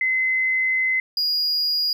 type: tone pair in turn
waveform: sine / triangle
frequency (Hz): 2048 / 4871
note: C7 / D#8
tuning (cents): -38 / -38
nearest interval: octave + minor third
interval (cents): 1500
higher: second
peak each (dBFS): -18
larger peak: neither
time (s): 0.01-1 / 1.17-1.93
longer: first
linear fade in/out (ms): 2
effects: 10-bit